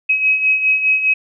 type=beating tone pair; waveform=sine; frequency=2544 / 2548.9 Hz; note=D#7 / D#7; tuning=+38 / +41 cents; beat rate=4.9 Hz; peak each=-20 / -13 dBFS; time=0.09-1.14 s; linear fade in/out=10 ms; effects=none